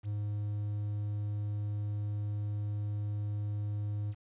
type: tone with quantisation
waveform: triangle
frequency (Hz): 103.83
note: G#2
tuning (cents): 0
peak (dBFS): -30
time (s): 0.03-4.15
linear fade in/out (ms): 50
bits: 10
effects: resampled to 8000 Hz